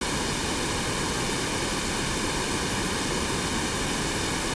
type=noise with comb filter; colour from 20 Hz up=pink; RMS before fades=-27 dBFS; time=0.01-4.54 s; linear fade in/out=5 ms; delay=1.5 ms; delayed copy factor=-0.5; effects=resampled to 22050 Hz